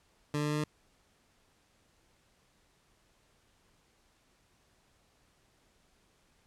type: tone with pitch steps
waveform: 20% pulse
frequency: 147.8 / 148.66 / 149.52 / 150.38 / 151.25 Hz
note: D3 / D3 / D3 / D3 / D#3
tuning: +11 / +21 / +31 / +41 / -49 cents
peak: -25 dBFS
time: 0.34-0.64 s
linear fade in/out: 2 ms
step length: 60 ms
effects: pink hiss -69 dBFS RMS until 6.46 s + low-pass 10000 Hz 12 dB/octave